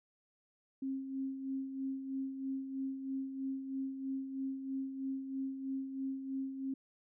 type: tone with tremolo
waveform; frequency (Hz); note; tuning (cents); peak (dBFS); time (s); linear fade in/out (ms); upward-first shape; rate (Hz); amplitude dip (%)
sine; 268; C4; +42; -34; 0.82-6.74; 5; sine; 3.1; 55
effects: none